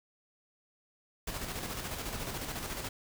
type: noise with tremolo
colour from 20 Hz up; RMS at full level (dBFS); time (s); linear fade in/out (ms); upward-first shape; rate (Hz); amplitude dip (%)
pink; -37; 1.27-2.89; 5; square; 14; 40
effects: none